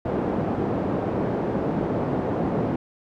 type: band-pass noise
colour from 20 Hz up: pink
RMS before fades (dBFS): -25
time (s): 0.05-2.76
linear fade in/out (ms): 5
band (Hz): 160 to 600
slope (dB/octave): 12
effects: none